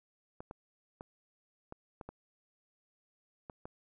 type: clicks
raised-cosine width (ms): 1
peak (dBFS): -30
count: 8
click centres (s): 0.405 / 0.511 / 1.009 / 1.724 / 2.012 / 2.09 / 3.498 / 3.655
effects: none